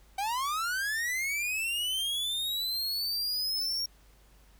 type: linear sweep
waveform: 45% pulse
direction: up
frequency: 761 to 5588 Hz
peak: -29 dBFS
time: 0.18-3.86 s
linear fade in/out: 5 ms
effects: added 50 Hz sine -57 dBFS peak until 4.59 s + pink hiss -63 dBFS RMS until 4.59 s